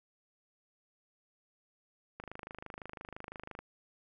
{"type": "click train", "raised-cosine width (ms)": 0.5, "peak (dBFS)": -28, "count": 37, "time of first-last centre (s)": [2.2, 3.59], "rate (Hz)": 25.9, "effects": []}